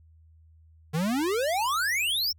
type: exponential sweep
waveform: square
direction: up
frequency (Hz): 146.83 to 5588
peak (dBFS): -25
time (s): 0.93-2.33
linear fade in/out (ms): 20
effects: added 80 Hz sine -53 dBFS peak until 2.38 s